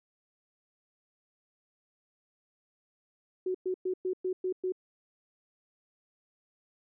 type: tone bursts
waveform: sine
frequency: 370 Hz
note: F#4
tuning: in tune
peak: -28 dBFS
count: 7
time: 3.46-4.722 s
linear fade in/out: 5 ms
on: 86 ms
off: 110 ms
effects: none